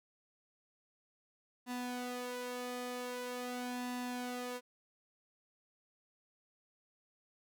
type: tone with flanger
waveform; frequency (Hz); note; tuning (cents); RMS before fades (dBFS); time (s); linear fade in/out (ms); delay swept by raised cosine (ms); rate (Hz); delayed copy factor
sawtooth; 247.5; B3; +4; -41; 1.66-4.61; 50; 1.1 to 2.4; 0.44; +0.65
effects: none